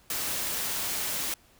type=noise; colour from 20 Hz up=white; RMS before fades=-31 dBFS; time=0.1-1.34 s; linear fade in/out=2 ms; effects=pink hiss -60 dBFS RMS until 1.59 s